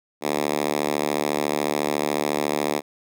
5% pulse tone with high-pass filter, 74 Hz, D2, 14 cents sharp, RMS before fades -24 dBFS, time 0.21-2.82 s, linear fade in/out 50 ms, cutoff 280 Hz, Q 1.1, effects none

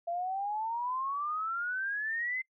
sine exponential sweep, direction up, 675 to 2076 Hz, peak -31 dBFS, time 0.07-2.42 s, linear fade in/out 10 ms, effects noise-tail reverb RT60 0.1 s tail -25 dB re dry

